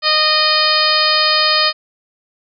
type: harmonic tone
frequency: 616 Hz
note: D#5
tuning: 17 cents flat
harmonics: 1 / 2 / 3 / 4 / 5 / 6 / 7 / 8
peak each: -22 / -18 / -21 / -22 / -21 / -23 / -17 / -17 dBFS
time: 0.02-1.73 s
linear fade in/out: 50 ms
effects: none